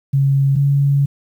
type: tone pair in turn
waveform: sine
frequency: 137.7 / 140.51 Hz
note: C#3 / C#3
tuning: -11 / +24 cents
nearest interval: unison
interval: 35 cents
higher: second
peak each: -11 dBFS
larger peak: neither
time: 0.13-0.56 / 0.56-1.06 s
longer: second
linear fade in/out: 10 ms
effects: 8-bit